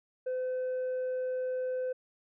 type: tone with tanh clipping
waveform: sine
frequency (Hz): 510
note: C5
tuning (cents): -44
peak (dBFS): -31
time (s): 0.26-1.93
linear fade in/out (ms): 10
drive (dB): 2
effects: none